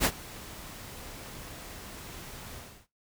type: noise with ADSR envelope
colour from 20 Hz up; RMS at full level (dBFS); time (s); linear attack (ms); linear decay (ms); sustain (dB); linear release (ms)
pink; -22; 0-2.87; 45; 62; -22; 320
effects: noise-tail reverb RT60 0.2 s tail -17 dB re dry